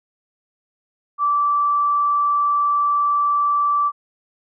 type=tone; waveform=sine; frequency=1163 Hz; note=D6; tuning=17 cents flat; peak=-15 dBFS; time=1.18-3.92 s; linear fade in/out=50 ms; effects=none